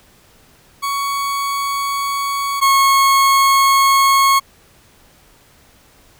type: tone pair in turn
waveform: 40% pulse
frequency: 1118 / 1094.4 Hz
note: C#6 / C#6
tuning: +14 / -23 cents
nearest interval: unison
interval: 37 cents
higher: first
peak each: -17 / -9 dBFS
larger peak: second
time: 0.82-2.61 / 2.61-4.4 s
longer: neither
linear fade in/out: 20 ms
effects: pink hiss -50 dBFS RMS until 6.19 s